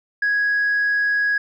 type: tone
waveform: sine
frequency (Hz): 1661.2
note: G#6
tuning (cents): 0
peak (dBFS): -15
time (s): 0.22-1.38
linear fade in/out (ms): 5
effects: tanh soft clip ceiling -14 dBFS